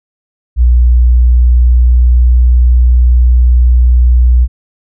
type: tone with pitch glide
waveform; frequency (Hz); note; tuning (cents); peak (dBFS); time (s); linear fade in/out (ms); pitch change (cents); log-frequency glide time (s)
sine; 60.5 to 61.06; B1 to B1; -35 to -19; -3; 0.56-4.48; 50; +16; 0.78-2.46
effects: none